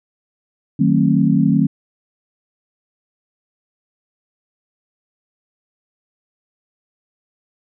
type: chord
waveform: sine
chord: D# diminished seventh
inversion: none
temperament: just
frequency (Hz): 155.56 / 186.68 / 224 / 268.8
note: D#3 / F#3 / A3 / C4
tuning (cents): 0 / +16 / +31 / +47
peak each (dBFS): -17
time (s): 0.79-1.67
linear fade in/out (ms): 10
effects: none